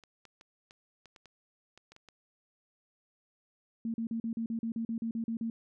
clicks, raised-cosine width 0.2 ms, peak -36 dBFS, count 11, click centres 0.037 / 0.253 / 0.411 / 0.709 / 1.057 / 1.162 / 1.257 / 1.776 / 1.92 / 1.964 / 2.087 s
sine tone bursts, 227.9 Hz, A#3, 39 cents flat, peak -31 dBFS, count 13, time 3.85-5.5 s, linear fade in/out 2 ms, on 90 ms, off 40 ms
effects none

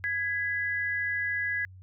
sine tone pair together, 1661.2 / 1995 Hz, G#6 / B6, 0 / +17 cents, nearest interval minor third, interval 317 cents, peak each -29 / -31 dBFS, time 0.04-1.65 s, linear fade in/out 0 ms, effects added 93 Hz sine -46 dBFS peak until 1.82 s

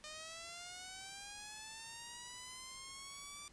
5% pulse linear sweep, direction up, 606 to 1174.7 Hz, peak -36 dBFS, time 0.04-3.48 s, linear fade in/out 0 ms, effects pink hiss -65 dBFS RMS until 3.52 s + resampled to 22050 Hz

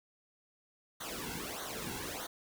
pink noise with flanger, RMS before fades -41 dBFS, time 1-2.27 s, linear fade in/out 10 ms, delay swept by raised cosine 0.39 to 1.69 ms, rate 1.6 Hz, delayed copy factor -0.85, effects none

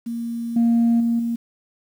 sine tone with level steps, 233.1 Hz, A#3, in tune, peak -24 / -12 / -16 / -20 dBFS, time 0.06-1.36 s, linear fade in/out 10 ms, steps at 0.56 / 1 / 1.19 s, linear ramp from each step 5 ms, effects tanh soft clip ceiling -12 dBFS + 8-bit

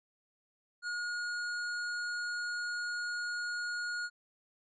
square tone, 1438 Hz, F#6, 50 cents flat, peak -35 dBFS, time 0.82-4.1 s, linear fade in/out 50 ms, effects resampled to 16000 Hz

